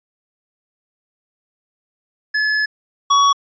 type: tone pair in turn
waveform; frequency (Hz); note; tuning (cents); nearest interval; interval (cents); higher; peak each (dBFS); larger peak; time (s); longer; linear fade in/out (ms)
square; 1714 / 1124.6; A6 / C#6; -46 / +25; perfect fifth; 729; first; -16 / -11; second; 2.34-2.66 / 3.1-3.33; first; 10
effects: resampled to 16000 Hz